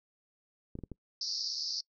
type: clicks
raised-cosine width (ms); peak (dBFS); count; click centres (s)
3; -28; 4; 0.754 / 0.789 / 0.837 / 0.917
type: band-pass noise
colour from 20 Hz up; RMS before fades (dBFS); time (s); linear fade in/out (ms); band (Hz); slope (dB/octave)
white; -36; 1.21-1.81; 5; 4400 to 5500; 96
effects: noise-tail reverb RT60 0.1 s tail -25 dB re dry